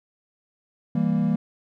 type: chord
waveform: triangle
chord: E diminished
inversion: none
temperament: equal with one note detuned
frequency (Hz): 164.81 / 198.05 / 233.1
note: E3 / G3 / Bb3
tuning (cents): 0 / +18 / 0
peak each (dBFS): -22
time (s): 0.95-1.36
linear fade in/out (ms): 5
effects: none